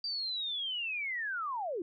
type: linear sweep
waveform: sine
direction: down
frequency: 4713 to 312.8 Hz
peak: -33 dBFS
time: 0.04-1.82 s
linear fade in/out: 2 ms
effects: none